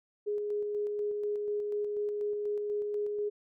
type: tone with tremolo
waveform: sine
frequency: 415.3 Hz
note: G#4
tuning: in tune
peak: -29 dBFS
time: 0.26-3.3 s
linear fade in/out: 20 ms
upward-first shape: square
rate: 4.1 Hz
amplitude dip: 25%
effects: none